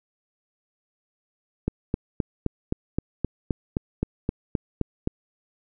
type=click train; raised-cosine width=3 ms; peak=-10 dBFS; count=14; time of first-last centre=1.68-5.074 s; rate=3.83 Hz; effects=none